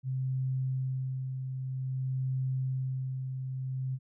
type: tone with tremolo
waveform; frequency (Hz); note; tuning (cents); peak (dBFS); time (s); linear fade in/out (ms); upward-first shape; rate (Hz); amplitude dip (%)
sine; 130.81; C3; 0; -28; 0.03-3.99; 50; sine; 0.52; 45
effects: none